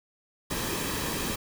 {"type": "noise with comb filter", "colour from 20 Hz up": "pink", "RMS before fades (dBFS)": -31, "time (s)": [0.5, 1.36], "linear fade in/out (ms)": 10, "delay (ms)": 1.4, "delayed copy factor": -0.5, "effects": []}